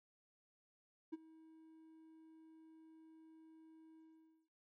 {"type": "tone with ADSR envelope", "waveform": "triangle", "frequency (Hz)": 320, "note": "D#4", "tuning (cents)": 49, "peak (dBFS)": -38, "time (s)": [1.12, 4.49], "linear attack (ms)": 16, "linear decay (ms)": 26, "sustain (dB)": -20, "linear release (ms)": 500, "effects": []}